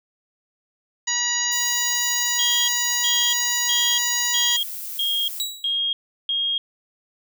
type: harmonic tone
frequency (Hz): 964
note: B5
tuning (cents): -42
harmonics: 1 / 2 / 3 / 4 / 5 / 6 / 7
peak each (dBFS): -34 / -27 / -30 / -30 / -31 / -34 / -23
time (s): 1.07-4.57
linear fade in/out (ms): 10
type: noise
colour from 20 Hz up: violet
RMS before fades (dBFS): -32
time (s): 1.51-5.41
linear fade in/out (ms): 20
type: tone bursts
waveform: sine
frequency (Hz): 3251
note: G#7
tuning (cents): -38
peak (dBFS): -20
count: 7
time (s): 2.39-6.58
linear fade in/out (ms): 2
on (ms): 290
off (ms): 360
type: tone with exponential decay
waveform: sawtooth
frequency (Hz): 3888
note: B7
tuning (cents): -28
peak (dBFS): -17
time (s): 5.4-5.79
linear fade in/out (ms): 0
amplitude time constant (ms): 84
effects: none